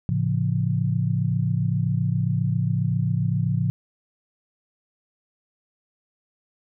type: chord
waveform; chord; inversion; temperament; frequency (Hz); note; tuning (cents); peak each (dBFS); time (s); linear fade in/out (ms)
sine; A augmented; none; just; 110 / 137.5 / 171.88; A2 / C#3 / E#3; 0 / -14 / -27; -24 / -24 / -25; 0.09-3.7; 0
effects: none